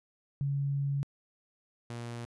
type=tone pair in turn; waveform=sine / sawtooth; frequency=140.1 / 118.39 Hz; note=C#3 / A#2; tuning=+19 / +27 cents; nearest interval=minor third; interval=292 cents; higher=first; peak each=-28 / -34 dBFS; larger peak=first; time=0.41-1.03 / 1.9-2.25 s; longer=first; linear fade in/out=0 ms; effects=resampled to 24000 Hz